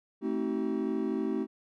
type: chord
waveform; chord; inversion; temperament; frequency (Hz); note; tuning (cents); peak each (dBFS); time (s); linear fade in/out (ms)
triangle; A diminished seventh; none; just; 220 / 264 / 316.8 / 380.2; A3 / C4 / Eb4 / Gb4; 0 / +16 / +31 / +47; -32; 0.21-1.47; 50
effects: none